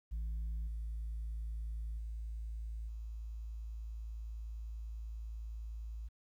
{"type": "tone with level steps", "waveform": "sine", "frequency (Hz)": 55.2, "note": "A1", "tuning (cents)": 6, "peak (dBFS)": [-33, -36, -38, -40], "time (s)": [0.11, 6.09], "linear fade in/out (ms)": 20, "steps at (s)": [0.67, 1.98, 2.88], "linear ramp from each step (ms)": 5, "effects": ["tanh soft clip ceiling -35 dBFS", "12-bit"]}